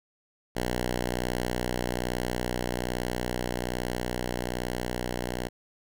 5% pulse tone with level ramp, 61.2 Hz, B1, 15 cents flat, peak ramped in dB -16 to -19 dBFS, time 0.55-5.49 s, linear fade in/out 20 ms, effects none

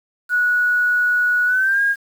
sine tone with pitch glide, 1465 to 1625.5 Hz, F#6 to G#6, -18 to -38 cents, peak -14 dBFS, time 0.29-1.96 s, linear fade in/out 50 ms, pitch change +180 cents, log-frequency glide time 1.46-1.81 s, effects 7-bit

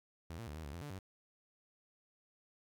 sawtooth tone with pitch steps, 82 / 115.6 / 74.5 / 79.9 / 70.6 / 85.5 / 146.1 / 95 Hz, E2 / A#2 / D2 / D#2 / C#2 / F2 / D3 / F#2, -9 / -14 / +25 / +47 / +32 / -36 / -9 / +46 cents, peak -40 dBFS, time 0.3-0.988 s, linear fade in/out 0 ms, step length 86 ms, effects 13-bit

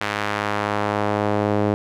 sawtooth tone with band-pass filter sweep, 103.83 Hz, G#2, in tune, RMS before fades -22 dBFS, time 0.01-1.74 s, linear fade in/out 0 ms, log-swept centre 1900 to 440 Hz, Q 0.92, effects none

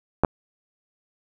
clicks, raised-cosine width 1 ms, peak -4 dBFS, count 2, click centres 0.236 / 0.248 s, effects none

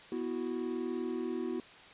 triangle chord, B suspended fourth, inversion none, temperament equal, 246.9 / 329.6 / 370 Hz, B3 / E4 / F#4, 0 / 0 / 0 cents, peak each -36 / -36 / -35 dBFS, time 0.12-1.6 s, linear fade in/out 2 ms, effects white hiss -53 dBFS RMS until 1.93 s + resampled to 8000 Hz

